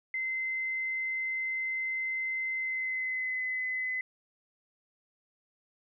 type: tone with pitch glide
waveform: sine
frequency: 2065 to 2026 Hz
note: C7 to B6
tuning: -23 to +44 cents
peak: -30 dBFS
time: 0.14-4.01 s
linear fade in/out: 2 ms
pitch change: -33 cents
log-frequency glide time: 2.55-3.45 s
effects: none